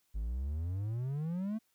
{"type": "exponential sweep", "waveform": "triangle", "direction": "up", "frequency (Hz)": [50.1, 226.2], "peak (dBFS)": -31, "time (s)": [0.14, 1.59], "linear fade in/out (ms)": 20, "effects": ["white hiss -75 dBFS RMS until 1.74 s"]}